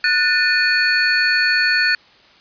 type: tone cluster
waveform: sine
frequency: 1473 / 1786 / 2462 / 4406 Hz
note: F#6 / A6 / D#7 / C#8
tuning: -8 / +25 / -19 / -11 cents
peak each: -18 / -18 / -21 / -20 dBFS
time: 0.04-1.95 s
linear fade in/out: 2 ms
effects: white hiss -49 dBFS RMS until 2.4 s + resampled to 11025 Hz